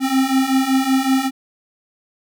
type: beating tone pair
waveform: square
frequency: 261.6 / 266.9 Hz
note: C4 / C4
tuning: 0 / +35 cents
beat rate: 5.3 Hz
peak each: -20 / -17 dBFS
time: 0-1.31 s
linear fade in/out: 50 ms
effects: none